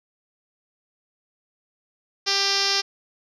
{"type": "tone with low-pass filter", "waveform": "5% pulse", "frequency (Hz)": 395.2, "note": "G4", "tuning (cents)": 14, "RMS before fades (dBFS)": -22, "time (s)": [2.26, 2.82], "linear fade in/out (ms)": 20, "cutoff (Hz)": 5400, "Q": 5.6, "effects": []}